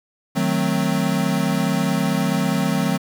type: chord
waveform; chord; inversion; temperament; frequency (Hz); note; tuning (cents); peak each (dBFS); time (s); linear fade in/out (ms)
square; D# diminished seventh; none; equal; 155.56 / 185 / 220 / 261.6; D#3 / F#3 / A3 / C4; 0 / 0 / 0 / 0; -25 / -23 / -25 / -25; 0.35-2.98; 20
effects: 7-bit